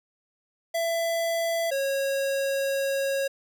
square tone pair in turn, 668 / 547.8 Hz, E5 / C#5, +23 / -21 cents, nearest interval minor third, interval 344 cents, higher first, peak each -25 dBFS, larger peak neither, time 0.74-1.71 / 1.71-3.28 s, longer second, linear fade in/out 10 ms, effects none

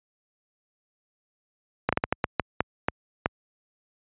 slowing click train, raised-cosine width 0.5 ms, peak -6 dBFS, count 10, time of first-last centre 1.89-3.259 s, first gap 36 ms, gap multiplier 1.34, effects high-pass 60 Hz 12 dB/octave + resampled to 8000 Hz

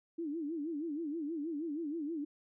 sine tone with vibrato, 311.1 Hz, D#4, in tune, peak -35 dBFS, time 0.18-2.25 s, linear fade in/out 10 ms, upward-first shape sine, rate 6.3 Hz, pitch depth 160 cents each way, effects none

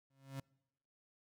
35% pulse tone with exponential growth, 135.7 Hz, C#3, 36 cents flat, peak -38 dBFS, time 0.1-0.4 s, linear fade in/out 5 ms, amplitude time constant 65 ms, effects noise-tail reverb RT60 0.9 s tail -26 dB re dry

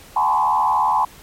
sine tone with frequency modulation, 935 Hz, A#5, 5 cents sharp, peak -14 dBFS, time 0.16-1.05 s, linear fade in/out 5 ms, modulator 77.1 Hz, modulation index 1.8, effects pink hiss -44 dBFS RMS until 1.22 s + MP3 64 kbps

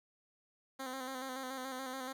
10% pulse tone with vibrato, 261 Hz, C4, 4 cents flat, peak -32 dBFS, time 0.79-2.13 s, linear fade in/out 10 ms, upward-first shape square, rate 7 Hz, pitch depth 38 cents each way, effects none

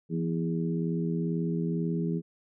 harmonic tone with a mistuned harmonic, 82.2 Hz, E2, 4 cents flat, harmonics 2 / 3 / 4 / 5, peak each -28 / -35 / -36 / -36 dBFS, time 0.09-2.22 s, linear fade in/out 50 ms, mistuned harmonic 2, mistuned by +41 cents, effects none

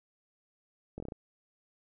slowing click train, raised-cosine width 2 ms, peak -27 dBFS, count 6, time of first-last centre 0.98-1.122 s, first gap 21 ms, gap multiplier 1.15, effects none

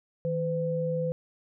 sine tone pair together, 159.7 / 507 Hz, D#3 / B4, +45 / +45 cents, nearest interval octave + minor sixth, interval 2000 cents, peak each -30 / -28 dBFS, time 0.25-1.12 s, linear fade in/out 0 ms, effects none

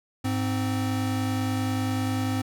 square tone pair together, 103.4 / 260 Hz, G#2 / C4, -7 / -11 cents, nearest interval octave + major third, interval 1596 cents, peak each -28 dBFS, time 0.24-2.42 s, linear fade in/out 10 ms, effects none

